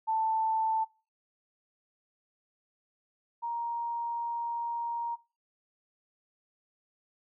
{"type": "tone pair in turn", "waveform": "sine", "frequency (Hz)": [885, 937.6], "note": ["A5", "A#5"], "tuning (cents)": [10, 10], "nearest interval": "minor second", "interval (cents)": 100, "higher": "second", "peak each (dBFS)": [-26, -31], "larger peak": "first", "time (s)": [[0.07, 0.85], [3.42, 5.16]], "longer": "second", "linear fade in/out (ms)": 20, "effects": ["noise-tail reverb RT60 0.3 s tail -19 dB re dry"]}